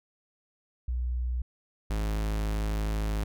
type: tone pair in turn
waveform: sine / 45% pulse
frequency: 61.3 / 52.85 Hz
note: B1 / G#1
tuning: -12 / +31 cents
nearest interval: minor third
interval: 257 cents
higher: first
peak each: -27 dBFS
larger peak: neither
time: 0.88-1.42 / 1.9-3.24 s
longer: second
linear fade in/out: 5 ms
effects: none